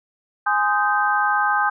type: chord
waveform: sine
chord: Ab major seventh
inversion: none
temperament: just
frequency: 830.6 / 1038.3 / 1245.9 / 1557.4 Hz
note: Ab5 / C6 / Eb6 / G6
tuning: 0 / -14 / +2 / -12 cents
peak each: -21 / -26 / -22 / -21 dBFS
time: 0.46-1.7 s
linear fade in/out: 10 ms
effects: none